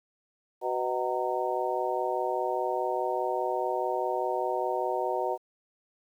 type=harmonic tone with a mistuned harmonic; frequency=124.9 Hz; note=B2; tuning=20 cents sharp; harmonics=3 / 4 / 5 / 6 / 7; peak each=-33 / -33 / -33 / -33 / -33 dBFS; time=0.61-5.38 s; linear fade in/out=50 ms; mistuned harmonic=7; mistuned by=+91 cents; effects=10-bit